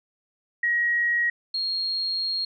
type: tone pair in turn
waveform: sine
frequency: 1897 / 4259 Hz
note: A#6 / C8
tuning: +30 / +30 cents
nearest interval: octave + major second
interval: 1400 cents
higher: second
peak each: -20 / -24 dBFS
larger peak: first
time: 0.63-1.3 / 1.54-2.45 s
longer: second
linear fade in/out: 5 ms
effects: none